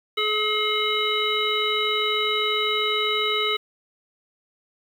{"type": "harmonic tone", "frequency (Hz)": 426.2, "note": "G#4", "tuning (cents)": 45, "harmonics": [1, 3, 5, 7, 9], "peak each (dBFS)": [-27, -27, -27, -27, -27], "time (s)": [0.17, 3.57], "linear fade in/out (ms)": 10, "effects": ["8-bit"]}